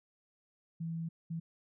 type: tone bursts at uneven times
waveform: sine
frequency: 164.81 Hz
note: E3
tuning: in tune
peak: -35 dBFS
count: 2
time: 0.8-1.09 / 1.3-1.4 s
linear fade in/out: 10 ms
effects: none